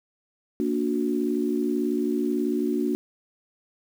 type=chord; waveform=sine; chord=Bb augmented; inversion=none; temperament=just; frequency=233.1 / 291.4 / 364.2 Hz; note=Bb3 / D4 / F#4; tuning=0 / -13 / -27 cents; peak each=-27 / -26 / -27 dBFS; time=0.6-2.95 s; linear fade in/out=0 ms; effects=8-bit